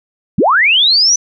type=linear sweep; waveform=sine; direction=up; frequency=123.47 to 6050 Hz; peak=-7 dBFS; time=0.38-1.16 s; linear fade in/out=5 ms; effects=none